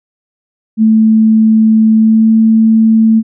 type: tone with pitch glide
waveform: sine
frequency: 220 to 222.3 Hz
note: A3 to A3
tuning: 0 to +18 cents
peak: -4 dBFS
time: 0.77-3.23 s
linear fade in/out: 50 ms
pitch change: +18 cents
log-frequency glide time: 1.96-2.33 s
effects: none